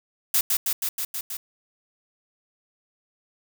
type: noise with echo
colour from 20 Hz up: blue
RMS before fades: -20 dBFS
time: 0.34-0.41 s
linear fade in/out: 5 ms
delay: 160 ms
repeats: 6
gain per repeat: -2 dB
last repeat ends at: 1.37 s
effects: none